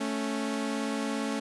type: tone pair together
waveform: sawtooth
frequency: 219.4 / 276.8 Hz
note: A3 / C#4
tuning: -5 / -2 cents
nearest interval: major third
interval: 403 cents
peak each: -28 dBFS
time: 0-1.4 s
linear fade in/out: 10 ms
effects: resampled to 24000 Hz